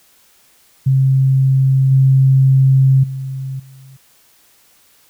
sine tone with level steps, 133.5 Hz, C3, 35 cents sharp, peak -9 / -7 / -21 / -37 dBFS, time 0.86-3.97 s, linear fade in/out 10 ms, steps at 1.91 / 3.03 / 3.59 s, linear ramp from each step 10 ms, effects white hiss -52 dBFS RMS until 5.09 s

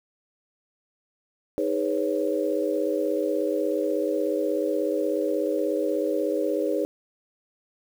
sine tone cluster, 312.9 / 409.3 / 498.5 / 555 Hz, D#4 / G#4 / B4 / C#5, +10 / -25 / +16 / +2 cents, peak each -28 dBFS, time 1.58-6.85 s, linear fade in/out 0 ms, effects 8-bit

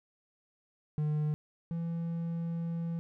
triangle tone pair in turn, 151.2 / 167.51 Hz, D#3 / E3, -49 / +28 cents, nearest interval major second, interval 177 cents, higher second, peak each -26 / -30 dBFS, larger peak first, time 0.98-1.34 / 1.71-2.99 s, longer second, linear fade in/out 0 ms, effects none

